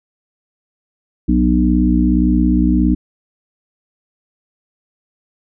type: harmonic tone with a mistuned harmonic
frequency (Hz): 61.74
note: B1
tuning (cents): 0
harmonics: 1 / 3 / 4 / 5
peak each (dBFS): -16 / -16 / -16 / -16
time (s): 1.28-2.95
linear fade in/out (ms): 10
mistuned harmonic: 5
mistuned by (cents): -25
effects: none